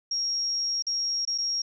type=tone with dropouts; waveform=sine; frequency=5588 Hz; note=F8; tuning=in tune; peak=-25 dBFS; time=0.11-1.62 s; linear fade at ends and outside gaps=5 ms; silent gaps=0.824-0.867 / 1.252-1.274 / 1.379-1.383 s; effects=none